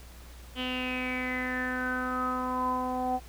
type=tone with low-pass filter sweep; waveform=sawtooth; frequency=253.5 Hz; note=B3; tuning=45 cents sharp; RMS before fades=-31 dBFS; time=0.55-3.2 s; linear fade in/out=50 ms; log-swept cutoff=3100 to 770 Hz; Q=9.4; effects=added 60 Hz sine -46 dBFS peak until 3.28 s + pink hiss -53 dBFS RMS until 3.28 s